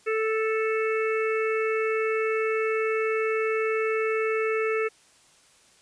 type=harmonic tone; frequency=440 Hz; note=A4; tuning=in tune; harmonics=1 / 3 / 4 / 5 / 6; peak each=-24 / -32 / -36 / -33 / -36 dBFS; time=0.06-4.89 s; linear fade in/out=20 ms; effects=white hiss -58 dBFS RMS until 5.81 s + resampled to 22050 Hz